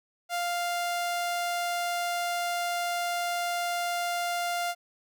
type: tone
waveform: sawtooth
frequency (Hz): 698.5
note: F5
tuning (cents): 0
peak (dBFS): -24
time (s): 0.29-4.75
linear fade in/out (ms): 50
effects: none